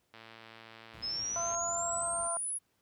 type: click train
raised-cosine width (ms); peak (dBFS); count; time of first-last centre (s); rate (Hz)
0.3; -34; 160; 0.14-1.547; 113
type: noise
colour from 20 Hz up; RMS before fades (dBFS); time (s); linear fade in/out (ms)
brown; -49; 0.93-2.28; 10
type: exponential sweep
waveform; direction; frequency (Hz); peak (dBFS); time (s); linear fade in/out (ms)
sine; up; 5090 to 10548; -33; 1.02-2.59; 20
type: harmonic tone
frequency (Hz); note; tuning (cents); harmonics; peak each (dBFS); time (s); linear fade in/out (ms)
341.1; F4; -41; 2 / 3 / 4; -36 / -40 / -42; 1.36-2.37; 0
effects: pink hiss -75 dBFS RMS until 2.81 s + high-pass 80 Hz 12 dB/octave